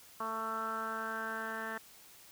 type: tone with low-pass filter sweep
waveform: 10% pulse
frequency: 222.4 Hz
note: A3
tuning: 19 cents sharp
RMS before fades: -38 dBFS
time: 0.2-1.78 s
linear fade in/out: 5 ms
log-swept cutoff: 1200 to 1800 Hz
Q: 6.7
effects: white hiss -57 dBFS RMS until 2.31 s